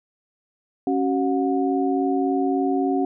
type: tone cluster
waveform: sine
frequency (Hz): 275.3 / 378.8 / 724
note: C#4 / F#4 / F#5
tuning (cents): -12 / +41 / -38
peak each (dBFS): -21 / -24 / -26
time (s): 0.87-3.05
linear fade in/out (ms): 2
effects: none